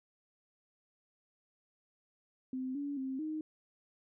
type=tone with pitch steps; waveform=sine; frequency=258.7 / 285 / 264.5 / 310.5 Hz; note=C4 / C#4 / C4 / D#4; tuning=-19 / +48 / +19 / -3 cents; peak=-35 dBFS; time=2.53-3.41 s; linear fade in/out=2 ms; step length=220 ms; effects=none